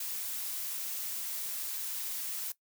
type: noise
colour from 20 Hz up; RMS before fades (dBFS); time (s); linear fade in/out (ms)
blue; -37; 0-2.52; 5
effects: noise-tail reverb RT60 0.1 s tail -18 dB re dry